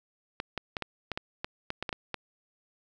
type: clicks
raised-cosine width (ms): 0.3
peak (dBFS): -16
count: 12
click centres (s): 0.401 / 0.577 / 0.768 / 0.823 / 1.117 / 1.175 / 1.445 / 1.704 / 1.826 / 1.892 / 1.928 / 2.143
effects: none